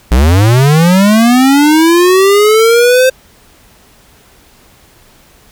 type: linear sweep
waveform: square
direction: up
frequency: 55 to 523.3 Hz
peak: -5 dBFS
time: 0.11-3.1 s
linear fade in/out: 10 ms
effects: pink hiss -44 dBFS RMS until 5.51 s